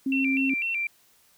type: tone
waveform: sine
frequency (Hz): 268.2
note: C4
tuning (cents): +43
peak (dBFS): -23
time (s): 0.06-0.54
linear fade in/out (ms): 5
type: tone with vibrato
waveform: sine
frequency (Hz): 2527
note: D#7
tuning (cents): +26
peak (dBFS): -25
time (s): 0.12-0.87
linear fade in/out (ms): 2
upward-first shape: square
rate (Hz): 4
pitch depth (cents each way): 120
effects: white hiss -61 dBFS RMS until 1.37 s